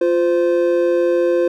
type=tone pair together; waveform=triangle; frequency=349.2 / 515.7 Hz; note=F4 / C5; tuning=0 / -25 cents; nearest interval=perfect fifth; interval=675 cents; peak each=-14 dBFS; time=0.01-1.48 s; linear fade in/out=5 ms; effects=none